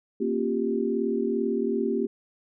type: chord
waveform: sine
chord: G half-diminished seventh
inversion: first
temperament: equal with one note detuned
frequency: 233.1 / 271 / 349.2 / 392 Hz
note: Bb3 / Db4 / F4 / G4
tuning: 0 / -39 / 0 / 0 cents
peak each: -28 / -31 / -31 / -27 dBFS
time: 0.2-2.07 s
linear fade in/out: 10 ms
effects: none